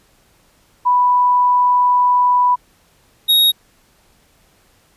sine / square tone pair in turn, 987.8 / 3764 Hz, B5 / A#7, 0 / +16 cents, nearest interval octave + major seventh, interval 2316 cents, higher second, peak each -10 dBFS, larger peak neither, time 0.85-2.56 / 3.28-3.52 s, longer first, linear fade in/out 20 ms, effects pink hiss -55 dBFS RMS until 4.96 s + resampled to 32000 Hz

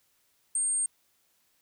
sine tone, 8600 Hz, C9, 47 cents sharp, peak -25 dBFS, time 0.55-0.86 s, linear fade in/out 2 ms, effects white hiss -70 dBFS RMS until 1.61 s

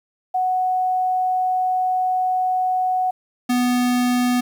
sine / square tone pair in turn, 740 / 246.9 Hz, F#5 / B3, 0 / 0 cents, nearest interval octave + perfect fifth, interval 1900 cents, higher first, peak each -17 dBFS, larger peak neither, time 0.34-3.11 / 3.49-4.41 s, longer first, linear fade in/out 10 ms, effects 9-bit

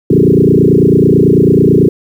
sine tone with frequency modulation, 276.7 Hz, C#4, 3 cents flat, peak -4 dBFS, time 0.1-1.89 s, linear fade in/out 5 ms, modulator 29.1 Hz, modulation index 5.3, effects 7-bit

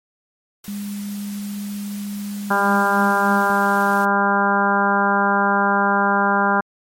white noise, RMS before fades -39 dBFS, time 0.64-4.05 s, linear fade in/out 2 ms
sine tone, 203.4 Hz, G#3, 36 cents flat, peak -25 dBFS, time 0.68-3.5 s, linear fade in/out 0 ms
harmonic tone, 200 Hz, G3, 35 cents sharp, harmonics 1 / 2 / 3 / 4 / 5 / 6 / 7 / 8, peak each -22 / -26 / -26 / -21 / -21 / -25 / -21 / -25 dBFS, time 2.5-6.61 s, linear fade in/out 10 ms
effects MP3 64 kbps

